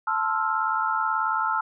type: chord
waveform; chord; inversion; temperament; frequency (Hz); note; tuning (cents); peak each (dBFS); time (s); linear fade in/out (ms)
sine; F major seventh; first; equal; 880 / 1046.5 / 1318.5 / 1396.9; A5 / C6 / E6 / F6; 0 / 0 / 0 / 0; -27 / -31 / -26 / -28; 0.07-1.61; 5
effects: none